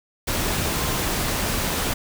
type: tone in noise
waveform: sine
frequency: 1046.5 Hz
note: C6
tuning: in tune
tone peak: -35 dBFS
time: 0.75-0.96 s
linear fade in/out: 10 ms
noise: pink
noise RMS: -24 dBFS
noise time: 0.27-1.94 s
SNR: -14 dB
effects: none